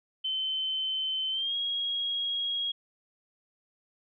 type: tone with pitch glide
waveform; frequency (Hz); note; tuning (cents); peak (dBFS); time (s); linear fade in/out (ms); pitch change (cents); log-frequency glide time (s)
sine; 3071 to 3291; G7 to G#7; -36 to -16; -28; 0.24-2.72; 10; +120; 1.31-1.55
effects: none